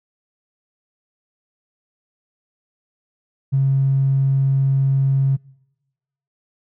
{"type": "tone with tanh clipping", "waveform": "triangle", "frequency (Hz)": 135.8, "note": "C#3", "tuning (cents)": -35, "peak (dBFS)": -13, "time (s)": [3.52, 5.37], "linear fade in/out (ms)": 20, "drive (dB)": 2, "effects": ["noise-tail reverb RT60 1.0 s tail -25 dB re dry"]}